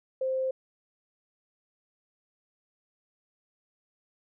sine tone, 523.3 Hz, C5, in tune, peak -26 dBFS, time 0.21-0.51 s, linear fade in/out 5 ms, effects none

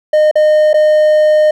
triangle tone with dropouts, 612 Hz, D#5, 29 cents flat, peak -4 dBFS, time 0.13-1.51 s, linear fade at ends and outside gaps 5 ms, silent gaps 0.313-0.355 / 0.732-0.741 s, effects none

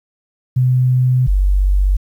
sine tone pair in turn, 127.1 / 47.93 Hz, C3 / G1, -50 / -38 cents, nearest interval octave + perfect fourth, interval 1688 cents, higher first, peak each -10 dBFS, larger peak neither, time 0.56-1.27 / 1.27-1.97 s, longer first, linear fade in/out 10 ms, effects 8-bit

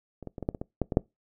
clicks, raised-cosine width 2 ms, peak -27 / -23 / -24 / -21 / -13 / -23 / -20 / -12 / -17 / -6 dBFS, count 10, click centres 0.227 / 0.273 / 0.382 / 0.427 / 0.489 / 0.548 / 0.615 / 0.817 / 0.922 / 0.971 s, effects noise-tail reverb RT60 0.2 s tail -24 dB re dry

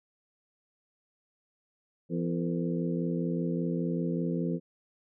harmonic tone with a mistuned harmonic, 85.1 Hz, F2, 44 cents flat, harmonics 2 / 3 / 4 / 5 / 6, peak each -30 / -34 / -36 / -38 / -40 dBFS, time 2.09-4.6 s, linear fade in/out 50 ms, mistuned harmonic 5, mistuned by +86 cents, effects none

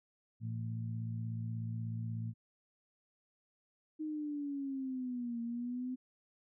harmonic tone, 56.5 Hz, A1, 47 cents sharp, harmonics 2 / 3 / 4, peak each -37 / -46 / -46 dBFS, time 0.4-2.34 s, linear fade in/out 50 ms
sine linear two-way sweep, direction down then up, 312.3 to 232 to 256.7 Hz, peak -36 dBFS, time 3.99-5.96 s, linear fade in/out 20 ms, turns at 5.41 s
effects none

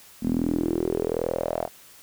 sawtooth tone with band-pass filter sweep, 41.28 Hz, E1, 3 cents sharp, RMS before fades -26 dBFS, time 0.21-1.69 s, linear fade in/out 50 ms, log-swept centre 230 to 690 Hz, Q 5.7, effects white hiss -50 dBFS RMS until 2.02 s

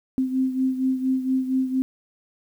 sine beating tone pair, 260 / 264.3 Hz, C4 / C4, -11 / +18 cents, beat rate 4.3 Hz, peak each -21 / -27 dBFS, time 0.18-1.82 s, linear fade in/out 0 ms, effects 9-bit

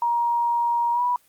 sine tone with pitch glide, 945 to 978.3 Hz, A#5 to B5, +23 to -17 cents, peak -19 dBFS, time 0.02-1.16 s, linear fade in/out 2 ms, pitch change +60 cents, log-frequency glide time 0.93-1.02 s, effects white hiss -60 dBFS RMS until 1.28 s + Opus 48 kbps

